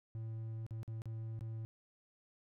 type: tone with dropouts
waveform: triangle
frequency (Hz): 111.9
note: A2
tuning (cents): +30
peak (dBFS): -38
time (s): 0.15-1.65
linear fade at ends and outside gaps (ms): 0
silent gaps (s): 0.665-0.708 / 0.831-0.878 / 1.019-1.056 / 1.392-1.409
effects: none